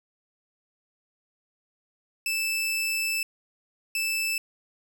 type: tone bursts at uneven times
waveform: sawtooth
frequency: 2636 Hz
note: E7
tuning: 1 cent flat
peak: -22 dBFS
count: 2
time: 2.26-3.23 / 3.95-4.38 s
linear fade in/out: 2 ms
effects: none